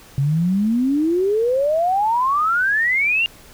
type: exponential sweep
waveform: sine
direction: up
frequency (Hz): 134.1 to 2836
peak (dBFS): -15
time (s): 0.18-3.26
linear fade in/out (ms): 0
effects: pink hiss -45 dBFS RMS until 3.53 s

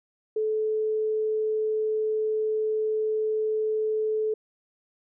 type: tone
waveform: sine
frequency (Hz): 433.4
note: A4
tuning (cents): -26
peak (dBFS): -23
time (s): 0.36-4.34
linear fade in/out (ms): 5
effects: none

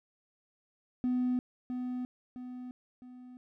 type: tone with echo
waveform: triangle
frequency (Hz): 250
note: B3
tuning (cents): +21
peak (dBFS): -24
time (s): 1.04-1.39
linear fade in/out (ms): 0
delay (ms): 660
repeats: 3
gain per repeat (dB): -7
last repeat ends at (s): 3.37
effects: tanh soft clip ceiling -23 dBFS

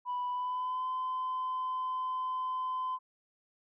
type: tone with pitch glide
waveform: sine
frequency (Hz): 987.8 to 1023.8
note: B5 to C6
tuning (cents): 0 to -38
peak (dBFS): -30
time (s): 0.05-2.99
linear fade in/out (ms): 50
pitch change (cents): +62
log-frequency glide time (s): 0.3-0.87
effects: tanh soft clip ceiling -29 dBFS

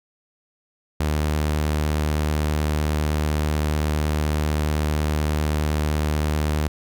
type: tone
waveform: sawtooth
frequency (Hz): 75.8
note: D#2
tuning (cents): -45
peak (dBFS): -16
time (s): 1-6.68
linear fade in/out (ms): 5
effects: none

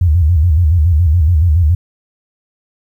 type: tone with vibrato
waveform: sine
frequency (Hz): 81.7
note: E2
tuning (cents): -15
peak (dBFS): -7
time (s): 0.01-1.75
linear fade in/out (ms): 5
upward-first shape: square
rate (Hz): 7.1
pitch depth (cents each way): 140
effects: 8-bit

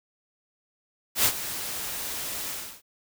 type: noise with ADSR envelope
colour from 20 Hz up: white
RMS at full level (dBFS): -19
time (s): 1.15-2.82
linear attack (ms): 99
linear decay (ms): 66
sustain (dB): -14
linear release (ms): 320
effects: none

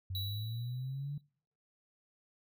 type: linear sweep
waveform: sine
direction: up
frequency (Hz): 92.5 to 146.83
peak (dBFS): -36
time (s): 0.1-1.18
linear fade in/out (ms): 5
type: tone with exponential decay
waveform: square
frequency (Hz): 3923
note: B7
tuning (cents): -12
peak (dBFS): -37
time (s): 0.15-1.21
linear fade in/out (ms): 1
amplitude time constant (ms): 230
effects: noise-tail reverb RT60 0.6 s tail -26 dB re dry

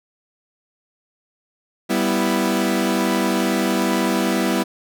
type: chord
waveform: sawtooth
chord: E minor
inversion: first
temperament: equal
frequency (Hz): 196 / 246.9 / 329.6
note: G3 / B3 / E4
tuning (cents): 0 / 0 / 0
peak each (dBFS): -18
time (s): 1.89-4.64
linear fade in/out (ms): 20
effects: none

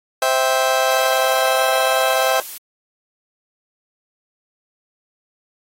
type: chord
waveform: 30% pulse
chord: C major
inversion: none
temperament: just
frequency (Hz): 523.3 / 654.1 / 784.9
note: C5 / E5 / G5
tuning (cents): 0 / -14 / +2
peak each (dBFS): -17 / -17 / -18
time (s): 0.22-2.4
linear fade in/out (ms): 2
type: noise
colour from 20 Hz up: blue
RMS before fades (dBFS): -32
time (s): 0.9-2.58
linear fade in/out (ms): 5
effects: AAC 48 kbps

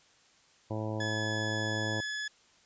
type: harmonic tone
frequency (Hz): 108.4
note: A2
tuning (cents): -25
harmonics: 1 / 2 / 3 / 4 / 5 / 6 / 7 / 8 / 9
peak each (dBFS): -35 / -41 / -39 / -44 / -40 / -44 / -47 / -48 / -47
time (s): 0.7-2.01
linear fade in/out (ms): 10
type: tone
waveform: sawtooth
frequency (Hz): 1706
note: G#6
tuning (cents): +46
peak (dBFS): -30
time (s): 1-2.28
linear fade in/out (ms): 5
effects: white hiss -63 dBFS RMS until 2.65 s + resampled to 16000 Hz

